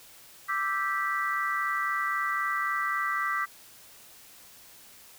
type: chord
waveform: sine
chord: E minor seventh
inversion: third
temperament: equal with one note detuned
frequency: 1174.7 / 1318.5 / 1568 / 1961.9 Hz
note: D6 / E6 / G6 / B6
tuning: 0 / 0 / 0 / -12 cents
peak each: -30 / -34 / -34 / -31 dBFS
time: 0.48-3.46 s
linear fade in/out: 20 ms
effects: white hiss -52 dBFS RMS until 5.18 s